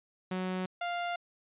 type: tone pair in turn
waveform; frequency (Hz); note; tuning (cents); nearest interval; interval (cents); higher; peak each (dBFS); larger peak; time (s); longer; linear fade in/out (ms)
sawtooth; 185 / 698.5; F#3 / F5; 0 / 0; octave + major seventh; 2300; second; -28; neither; 0.31-0.66 / 0.81-1.16; neither; 5
effects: resampled to 8000 Hz